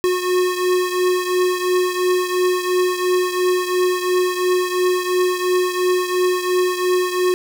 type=beating tone pair; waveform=square; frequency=363 / 365.9 Hz; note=F#4 / F#4; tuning=-33 / -19 cents; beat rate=2.9 Hz; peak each=-18 / -23 dBFS; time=0.04-7.34 s; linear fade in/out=0 ms; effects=none